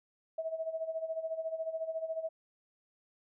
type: tone with tremolo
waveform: sine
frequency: 646 Hz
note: E5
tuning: 35 cents flat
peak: -31 dBFS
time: 0.38-2.29 s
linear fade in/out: 5 ms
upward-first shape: sine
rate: 14 Hz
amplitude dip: 75%
effects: none